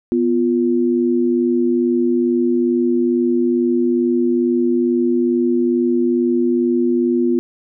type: tone pair together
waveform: sine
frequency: 246.9 / 349.2 Hz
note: B3 / F4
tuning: 0 / 0 cents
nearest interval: tritone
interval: 600 cents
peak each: -16 dBFS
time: 0.12-7.39 s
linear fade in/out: 0 ms
effects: none